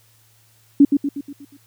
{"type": "tone with echo", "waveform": "sine", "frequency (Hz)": 283.1, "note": "C#4", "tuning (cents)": 37, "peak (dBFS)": -6, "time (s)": [0.8, 0.85], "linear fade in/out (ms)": 5, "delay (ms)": 120, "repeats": 6, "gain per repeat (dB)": -6, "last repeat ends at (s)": 1.57, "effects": ["added 111 Hz sine -57 dBFS peak until 1.66 s", "white hiss -57 dBFS RMS until 1.66 s"]}